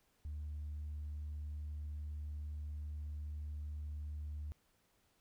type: tone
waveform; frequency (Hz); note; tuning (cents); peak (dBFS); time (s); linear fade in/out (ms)
sine; 74.8; D2; +32; -39; 0.25-4.52; 0
effects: tanh soft clip ceiling -38 dBFS + pink hiss -75 dBFS RMS until 5.2 s